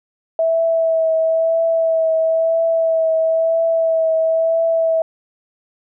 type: tone with vibrato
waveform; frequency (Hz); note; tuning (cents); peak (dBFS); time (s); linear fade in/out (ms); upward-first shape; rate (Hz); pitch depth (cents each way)
sine; 652; E5; -19; -13; 0.39-5.02; 2; triangle; 1; 23
effects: none